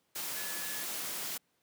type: tone in noise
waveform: sine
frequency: 1710 Hz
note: A6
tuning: 50 cents flat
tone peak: -45 dBFS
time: 0.36-0.84 s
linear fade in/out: 10 ms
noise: white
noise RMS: -38 dBFS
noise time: 0.15-1.38 s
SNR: -10 dB
effects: pink hiss -75 dBFS RMS until 1.62 s + high-pass 150 Hz 12 dB/octave